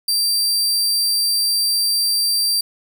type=tone; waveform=sawtooth; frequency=4699 Hz; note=D8; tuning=in tune; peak=-13 dBFS; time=0.08-2.61 s; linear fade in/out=5 ms; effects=none